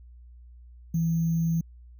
sine tone with sample-and-hold, 164.81 Hz, E3, in tune, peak -22 dBFS, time 0.94-1.61 s, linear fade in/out 5 ms, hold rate 6300 Hz, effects added 60 Hz sine -46 dBFS peak until 1.99 s

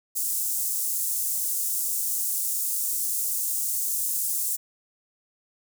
pink high-pass noise, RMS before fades -27 dBFS, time 0.15-4.57 s, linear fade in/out 20 ms, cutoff 7700 Hz, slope 24 dB/octave, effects none

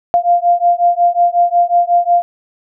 sine beating tone pair, 695 / 700.5 Hz, F5 / F5, -9 / +5 cents, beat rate 5.5 Hz, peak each -12 dBFS, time 0.14-2.22 s, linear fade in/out 0 ms, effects none

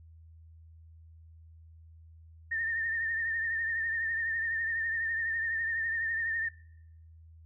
sine tone with vibrato, 1816 Hz, A#6, 46 cents flat, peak -29 dBFS, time 2.51-6.49 s, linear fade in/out 10 ms, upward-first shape triangle, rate 12 Hz, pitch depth 55 cents each way, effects noise-tail reverb RT60 0.9 s tail -24 dB re dry + added 81 Hz sine -51 dBFS peak until 7.45 s

